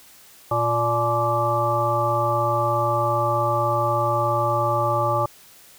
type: harmonic tone with a mistuned harmonic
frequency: 116.8 Hz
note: A#2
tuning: 4 cents sharp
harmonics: 1 / 3 / 5 / 7 / 9 / 10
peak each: -26 / -30 / -24 / -25 / -34 / -23 dBFS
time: 0.51-5.26 s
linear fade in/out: 5 ms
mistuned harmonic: 7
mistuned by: +71 cents
effects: white hiss -49 dBFS RMS until 5.78 s